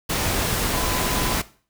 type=tone in noise; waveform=sine; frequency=1008 Hz; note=B5; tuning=35 cents sharp; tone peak=-32 dBFS; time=0.73-1.34 s; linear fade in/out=10 ms; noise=pink; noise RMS=-23 dBFS; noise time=0.09-1.42 s; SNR=-12 dB; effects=noise-tail reverb RT60 0.4 s tail -17 dB re dry